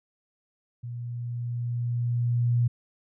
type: tone with level ramp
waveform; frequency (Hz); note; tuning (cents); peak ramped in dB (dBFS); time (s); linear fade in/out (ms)
sine; 120; B2; -49; -33 to -19; 0.83-2.68; 10
effects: none